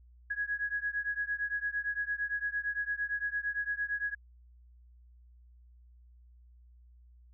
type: beating tone pair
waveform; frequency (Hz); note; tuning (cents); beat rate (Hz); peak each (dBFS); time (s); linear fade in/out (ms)
sine; 1661.2 / 1670; G#6 / G#6; 0 / +9; 8.8; -34 / -35; 0.3-4.15; 10
effects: added 60 Hz sine -55 dBFS peak until 7.33 s